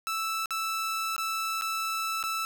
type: tone with dropouts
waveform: sawtooth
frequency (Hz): 1318.5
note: E6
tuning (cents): 0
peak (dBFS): -25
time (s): 0.07-2.45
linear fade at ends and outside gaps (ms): 0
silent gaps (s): 0.458-0.507 / 1.164-1.18 / 1.612-1.62 / 2.228-2.238
effects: none